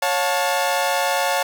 sawtooth chord, Db augmented, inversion none, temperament equal with one note detuned, 554.4 / 714 / 880 Hz, Db5 / F5 / A5, 0 / +38 / 0 cents, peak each -19 dBFS, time 0.02-1.43 s, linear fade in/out 5 ms, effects none

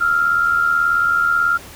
sine tone pair together, 1318.5 / 1396.9 Hz, E6 / F6, 0 / 0 cents, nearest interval minor second, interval 100 cents, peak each -21 / -14 dBFS, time 0-1.58 s, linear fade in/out 20 ms, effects pink hiss -38 dBFS RMS until 1.75 s

